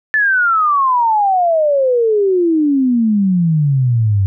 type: exponential sweep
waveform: sine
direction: down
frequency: 1763 to 94.7 Hz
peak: -10 dBFS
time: 0.14-4.26 s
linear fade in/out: 0 ms
effects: none